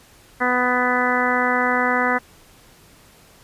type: harmonic tone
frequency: 248.8 Hz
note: B3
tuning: 13 cents sharp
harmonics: 1 / 2 / 3 / 4 / 5 / 6 / 7 / 8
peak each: -25 / -25 / -25 / -25 / -25 / -25 / -25 / -25 dBFS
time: 0.4-2.19 s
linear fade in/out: 20 ms
effects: pink hiss -50 dBFS RMS until 3.43 s + resampled to 32000 Hz